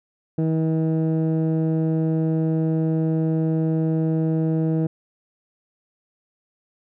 15% pulse tone with low-pass filter, 160 Hz, D#3, 49 cents sharp, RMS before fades -21 dBFS, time 0.38-4.87 s, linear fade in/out 5 ms, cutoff 360 Hz, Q 0.59, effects none

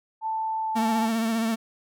sine tone with pitch glide, 883 to 871.9 Hz, A5 to A5, +6 to -16 cents, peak -25 dBFS, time 0.21-1.1 s, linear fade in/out 50 ms, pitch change -22 cents, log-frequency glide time 0.6-0.85 s
45% pulse tone with vibrato, 225.8 Hz, A3, 45 cents sharp, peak -23 dBFS, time 0.75-1.56 s, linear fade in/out 20 ms, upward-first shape triangle, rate 15 Hz, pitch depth 47 cents each way
effects none

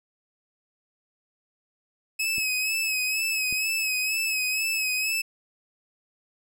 sawtooth tone with vibrato, 2569 Hz, E7, 45 cents flat, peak -21 dBFS, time 2.19-5.22 s, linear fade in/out 10 ms, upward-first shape sine, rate 2.1 Hz, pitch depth 46 cents each way
clicks, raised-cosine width 3 ms, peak -27 dBFS, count 2, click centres 2.382 / 3.526 s
effects none

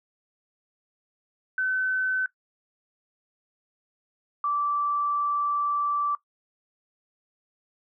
sine tone pair in turn, 1520 / 1164.4 Hz, F#6 / D6, +46 / -15 cents, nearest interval perfect fourth, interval 461 cents, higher first, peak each -23 dBFS, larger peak neither, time 1.58-2.26 / 4.44-6.15 s, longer second, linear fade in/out 2 ms, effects noise-tail reverb RT60 0.1 s tail -17 dB re dry

